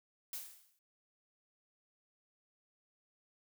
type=noise with exponential decay; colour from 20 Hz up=blue; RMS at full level=-40 dBFS; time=0.33-0.79 s; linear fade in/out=2 ms; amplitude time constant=99 ms; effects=none